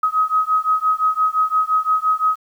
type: beating tone pair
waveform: sine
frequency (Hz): 1264 / 1269.8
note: D#6 / D#6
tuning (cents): +27 / +35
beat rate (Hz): 5.8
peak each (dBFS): -18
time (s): 0.03-2.36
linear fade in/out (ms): 5
effects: 8-bit